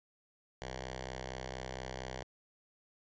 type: tone with notch filter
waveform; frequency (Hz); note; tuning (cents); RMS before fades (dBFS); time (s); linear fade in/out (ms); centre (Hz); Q
5% pulse; 64.3; C2; -30; -43; 0.62-2.23; 0; 260; 0.94
effects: resampled to 16000 Hz